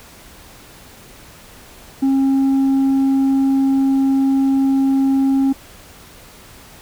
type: tone with tanh clipping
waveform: sine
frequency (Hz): 270.1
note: C#4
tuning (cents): -45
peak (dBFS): -13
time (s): 2.02-5.53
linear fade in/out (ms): 10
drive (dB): 3
effects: pink hiss -42 dBFS RMS until 6.81 s